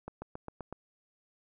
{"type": "accelerating click train", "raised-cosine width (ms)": 1, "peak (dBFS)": -26, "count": 6, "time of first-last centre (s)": [0.08, 0.726], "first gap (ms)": 140, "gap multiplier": 0.96, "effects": []}